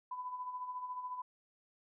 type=tone with tremolo; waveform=sine; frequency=1000 Hz; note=B5; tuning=21 cents sharp; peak=-37 dBFS; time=0.11-1.22 s; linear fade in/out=5 ms; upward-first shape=sine; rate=14 Hz; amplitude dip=55%; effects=none